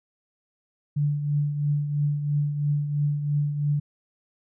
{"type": "tone with tremolo", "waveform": "sine", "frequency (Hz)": 146.2, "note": "D3", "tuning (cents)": -7, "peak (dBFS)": -19, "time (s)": [0.96, 3.8], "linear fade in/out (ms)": 10, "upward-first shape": "triangle", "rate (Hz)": 3, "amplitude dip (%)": 60, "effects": []}